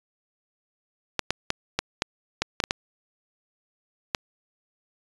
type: clicks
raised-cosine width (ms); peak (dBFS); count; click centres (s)
0.2; -5; 10; 1.193 / 1.306 / 1.504 / 1.79 / 2.021 / 2.42 / 2.602 / 2.639 / 2.709 / 4.148
effects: resampled to 22050 Hz